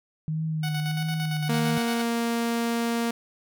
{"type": "tone with vibrato", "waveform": "sine", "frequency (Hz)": 155.5, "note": "D#3", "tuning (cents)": -1, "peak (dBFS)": -25, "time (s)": [0.28, 1.78], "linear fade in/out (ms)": 0, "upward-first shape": "triangle", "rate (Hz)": 1.5, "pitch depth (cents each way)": 46}
{"type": "tone with tremolo", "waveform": "10% pulse", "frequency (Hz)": 740, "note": "F#5", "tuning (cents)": 0, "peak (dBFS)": -23, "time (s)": [0.63, 2.02], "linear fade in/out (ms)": 5, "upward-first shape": "square", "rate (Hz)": 8.8, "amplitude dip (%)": 50}
{"type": "tone", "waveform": "sawtooth", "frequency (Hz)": 233.1, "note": "A#3", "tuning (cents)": 0, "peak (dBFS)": -20, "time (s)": [1.49, 3.11], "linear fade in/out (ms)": 5}
{"effects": []}